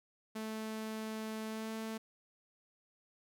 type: tone with pitch glide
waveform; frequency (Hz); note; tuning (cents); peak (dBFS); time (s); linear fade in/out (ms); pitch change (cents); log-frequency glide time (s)
sawtooth; 218.9 to 221.6; A3 to A3; -9 to +13; -35; 0.35-1.98; 10; +22; 1.47-1.73
effects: none